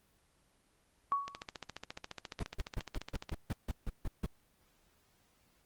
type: tone with exponential decay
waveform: sine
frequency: 1120 Hz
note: C#6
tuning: 18 cents sharp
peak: -26 dBFS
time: 1.12-1.45 s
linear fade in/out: 0 ms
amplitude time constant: 71 ms
type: click train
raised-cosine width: 0.2 ms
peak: -24 dBFS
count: 30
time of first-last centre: 1.28-3.294 s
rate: 14.4 Hz
type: noise bursts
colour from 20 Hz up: brown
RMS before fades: -35 dBFS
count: 11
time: 2.4-4.263 s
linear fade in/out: 5 ms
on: 33 ms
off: 150 ms
effects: pink hiss -71 dBFS RMS until 5.65 s + Opus 24 kbps